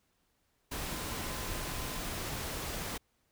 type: tone in noise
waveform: sine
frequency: 1026 Hz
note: C6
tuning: 34 cents flat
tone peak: -49 dBFS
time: 0.88-2.01 s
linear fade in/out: 10 ms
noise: pink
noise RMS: -38 dBFS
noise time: 0.71-2.98 s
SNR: -14 dB
effects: pink hiss -75 dBFS RMS until 3.31 s